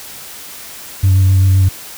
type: tone with vibrato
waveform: sine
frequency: 94.8 Hz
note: F#2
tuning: 43 cents sharp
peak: -5 dBFS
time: 1.03-1.69 s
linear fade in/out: 10 ms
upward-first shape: square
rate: 7.7 Hz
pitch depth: 18 cents each way
effects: tanh soft clip ceiling -5 dBFS + white hiss -32 dBFS RMS until 1.97 s